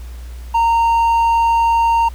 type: tone with hard clipping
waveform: sine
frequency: 923 Hz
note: A#5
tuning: 17 cents flat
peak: -12 dBFS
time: 0.54-2.09 s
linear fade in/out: 10 ms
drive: 3 dB
effects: added 60 Hz sine -28 dBFS peak until 2.14 s + pink hiss -45 dBFS RMS until 2.14 s